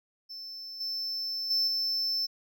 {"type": "tone with level steps", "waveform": "triangle", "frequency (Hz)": 5300, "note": "E8", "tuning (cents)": 9, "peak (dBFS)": [-38, -30, -23, -26], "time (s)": [0.29, 2.27], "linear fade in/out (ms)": 20, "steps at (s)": [0.8, 1.5, 1.67], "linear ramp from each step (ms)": 10, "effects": []}